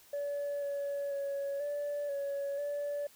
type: tone with pitch steps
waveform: sine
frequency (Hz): 573 / 566 / 559 / 580 / 561 / 578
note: D5 / C#5 / C#5 / D5 / C#5 / D5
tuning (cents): -43 / +36 / +14 / -22 / +21 / -28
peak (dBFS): -31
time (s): 0.13-3.07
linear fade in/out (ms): 5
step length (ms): 490
effects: tanh soft clip ceiling -31 dBFS + white hiss -60 dBFS RMS until 3.15 s